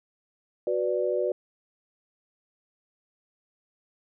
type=chord; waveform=sine; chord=B minor; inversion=second; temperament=equal; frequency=370 / 493.9 / 587.3 Hz; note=F#4 / B4 / D5; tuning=0 / 0 / 0 cents; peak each=-28 dBFS; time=0.67-1.32 s; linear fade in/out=2 ms; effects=none